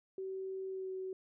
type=tone with pitch glide; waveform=sine; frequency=381.3 to 376.5 Hz; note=G4 to F#4; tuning=-48 to +30 cents; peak=-38 dBFS; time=0.18-1.13 s; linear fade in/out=2 ms; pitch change=-22 cents; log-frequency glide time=0.68-0.91 s; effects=none